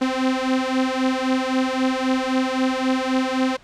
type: beating tone pair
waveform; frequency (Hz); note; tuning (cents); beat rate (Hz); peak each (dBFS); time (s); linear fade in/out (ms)
sawtooth; 258.1 / 261.9; C4 / C4; -23 / +2; 3.8; -18; 0.01-3.57; 10
effects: pink hiss -50 dBFS RMS until 3.63 s + low-pass 5000 Hz 12 dB/octave